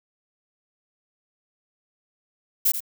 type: noise with echo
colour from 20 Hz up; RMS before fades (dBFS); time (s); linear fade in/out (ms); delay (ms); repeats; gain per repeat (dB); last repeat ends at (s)
violet; -19; 2.65-2.72; 10; 85; 1; -10; 2.805
effects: none